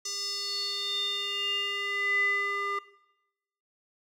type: tone with band-pass filter sweep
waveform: square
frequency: 401.4 Hz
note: G4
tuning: 41 cents sharp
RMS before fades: -31 dBFS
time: 0.05-2.79 s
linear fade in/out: 5 ms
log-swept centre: 5800 to 1500 Hz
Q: 7
effects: noise-tail reverb RT60 0.9 s tail -18 dB re dry